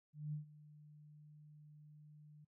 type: tone with ADSR envelope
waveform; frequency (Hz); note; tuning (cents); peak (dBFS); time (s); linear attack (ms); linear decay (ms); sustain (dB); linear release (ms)
sine; 150.1; D3; +38; -38; 0.13-2.45; 200; 120; -19; 10
effects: noise-tail reverb RT60 0.1 s tail -23 dB re dry